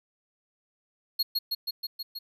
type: tone with echo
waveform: square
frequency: 4302 Hz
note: C8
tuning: 47 cents sharp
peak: -23 dBFS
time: 1.19-1.23 s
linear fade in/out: 10 ms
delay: 160 ms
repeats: 6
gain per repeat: -2 dB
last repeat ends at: 2.19 s
effects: none